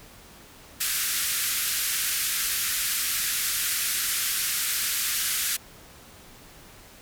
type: band-pass noise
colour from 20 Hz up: white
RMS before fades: -27 dBFS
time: 0.8-5.57 s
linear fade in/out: 10 ms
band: 1300 to 15000 Hz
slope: 48 dB/octave
effects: pink hiss -49 dBFS RMS until 7.01 s